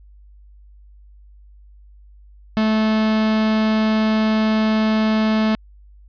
45% pulse tone, 217.8 Hz, A3, 17 cents flat, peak -15 dBFS, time 2.57-5.55 s, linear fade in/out 0 ms, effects added 50 Hz sine -43 dBFS peak until 6.08 s + resampled to 11025 Hz

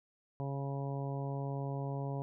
harmonic tone, 138.59 Hz, C#3, in tune, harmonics 1 / 2 / 3 / 4 / 5 / 6 / 7, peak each -36 / -45 / -45 / -46 / -47 / -51 / -49 dBFS, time 0.4-2.22 s, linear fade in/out 0 ms, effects none

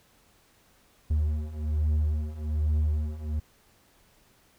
triangle beating tone pair, 75.4 / 76.6 Hz, D2 / D#2, +46 / -27 cents, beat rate 1.2 Hz, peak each -27 / -24 dBFS, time 1.1-3.4 s, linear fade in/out 10 ms, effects pink hiss -62 dBFS RMS until 4.58 s

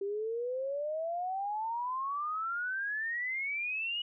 sine exponential sweep, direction up, 390.8 to 2932 Hz, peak -32 dBFS, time 0.01-4.02 s, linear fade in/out 5 ms, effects none

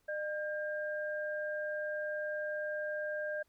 sine tone pair together, 605 / 1602.6 Hz, D#5 / G6, -49 / +38 cents, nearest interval octave + perfect fourth, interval 1687 cents, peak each -36 / -39 dBFS, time 0.08-3.43 s, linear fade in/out 10 ms, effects pink hiss -75 dBFS RMS until 3.48 s

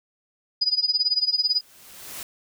sine tone with tremolo, 4946 Hz, D#8, 11 cents flat, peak -16 dBFS, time 0.61-1.61 s, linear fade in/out 10 ms, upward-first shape sine, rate 18 Hz, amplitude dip 90%
white noise with exponential growth, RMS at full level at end -34 dBFS, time 1.12-2.23 s, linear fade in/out 1 ms, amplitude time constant 240 ms
effects none

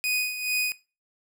sawtooth tone with tremolo, 2489 Hz, D#7, in tune, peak -19 dBFS, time 0.04-0.72 s, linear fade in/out 0 ms, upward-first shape sine, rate 2.3 Hz, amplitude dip 65%, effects noise-tail reverb RT60 0.3 s tail -19 dB re dry

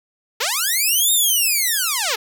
5% pulse linear two-way sweep, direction up then down, 400 to 3729 to 400 Hz, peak -7 dBFS, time 0.4-2.16 s, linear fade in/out 10 ms, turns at 1.12 s, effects none

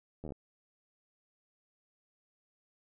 slowing click train, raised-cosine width 2 ms, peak -30 dBFS, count 7, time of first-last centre 0.24-0.322 s, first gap 12 ms, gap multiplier 1.05, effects none

